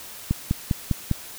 click train, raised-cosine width 5 ms, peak -8 dBFS, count 5, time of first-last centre 0.31-1.113 s, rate 4.98 Hz, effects white hiss -40 dBFS RMS until 1.38 s

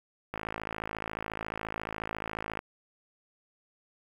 click train, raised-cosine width 0.5 ms, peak -19 dBFS, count 123, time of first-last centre 0.34-2.591 s, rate 54.2 Hz, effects 8-bit

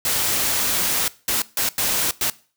white noise bursts at uneven times, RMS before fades -21 dBFS, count 5, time 0.05-1.08 / 1.28-1.42 / 1.57-1.69 / 1.78-2.11 / 2.21-2.3 s, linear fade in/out 2 ms, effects noise-tail reverb RT60 0.4 s tail -20 dB re dry

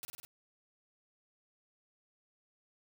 white noise with echo, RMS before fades -43 dBFS, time 0.03-0.05 s, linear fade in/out 0 ms, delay 50 ms, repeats 4, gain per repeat -2 dB, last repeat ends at 0.25 s, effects none

